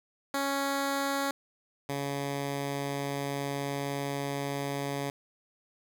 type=tone pair in turn; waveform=10% pulse; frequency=277.2 / 140.58 Hz; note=C#4 / C#3; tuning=0 / +25 cents; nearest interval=octave; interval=1175 cents; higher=first; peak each=-20 / -23 dBFS; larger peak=first; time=0.34-1.31 / 1.89-5.1 s; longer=second; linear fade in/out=2 ms; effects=none